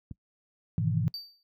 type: click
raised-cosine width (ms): 5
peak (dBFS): -26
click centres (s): 0.112
type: chord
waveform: sine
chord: E major seventh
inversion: first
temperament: just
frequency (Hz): 103.01 / 123.61 / 154.51 / 164.81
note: G#2 / B2 / D#3 / E3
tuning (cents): -14 / +2 / -12 / 0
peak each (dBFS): -30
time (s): 0.78-1.08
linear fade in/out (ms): 0
type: tone with exponential decay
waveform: triangle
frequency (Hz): 4622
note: D8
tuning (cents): -28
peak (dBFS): -31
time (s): 1.14-1.43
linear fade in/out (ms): 1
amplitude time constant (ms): 63
effects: noise-tail reverb RT60 0.1 s tail -23 dB re dry + high-pass 60 Hz 12 dB/octave